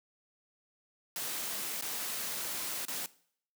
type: noise with dropouts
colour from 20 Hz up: white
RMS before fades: -37 dBFS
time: 1.16-3.06 s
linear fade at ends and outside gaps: 1 ms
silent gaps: 1.811-1.823 / 2.852-2.882 s
effects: noise-tail reverb RT60 0.6 s tail -20 dB re dry + high-pass 150 Hz 12 dB/octave